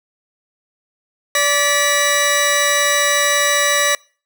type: tone pair together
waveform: 15% pulse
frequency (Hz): 580 / 1950.9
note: D5 / B6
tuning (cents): -22 / -22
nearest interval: octave + major sixth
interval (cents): 2100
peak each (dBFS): -10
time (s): 1.35-3.95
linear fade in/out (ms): 2
effects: noise-tail reverb RT60 0.4 s tail -26 dB re dry